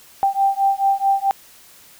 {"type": "beating tone pair", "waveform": "sine", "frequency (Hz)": [784, 788.6], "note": ["G5", "G5"], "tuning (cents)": [0, 10], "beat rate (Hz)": 4.6, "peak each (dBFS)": -18, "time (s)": [0.23, 1.31], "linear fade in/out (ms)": 0, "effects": ["white hiss -47 dBFS RMS until 1.99 s"]}